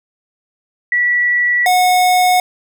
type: tone pair in turn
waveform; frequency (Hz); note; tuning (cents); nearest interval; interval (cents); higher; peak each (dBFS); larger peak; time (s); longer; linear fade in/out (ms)
sine / square; 1948 / 729.7; B6 / F#5; -24 / -24; octave + perfect fourth; 1700; first; -11 / -10; second; 0.92-1.66 / 1.66-2.4; neither; 2
effects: none